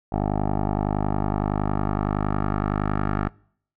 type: tone with low-pass filter sweep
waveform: 10% pulse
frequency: 50.8 Hz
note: G#1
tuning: 38 cents flat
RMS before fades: -24 dBFS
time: 0.12-3.29 s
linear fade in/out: 5 ms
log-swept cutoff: 780 to 1400 Hz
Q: 2.3
effects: noise-tail reverb RT60 0.6 s tail -25 dB re dry